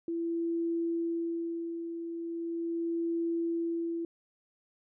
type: tone with tremolo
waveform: sine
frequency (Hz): 335.3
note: E4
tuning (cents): +30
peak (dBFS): -28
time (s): 0.08-4.05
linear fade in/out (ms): 2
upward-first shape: sine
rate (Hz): 0.39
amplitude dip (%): 55
effects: none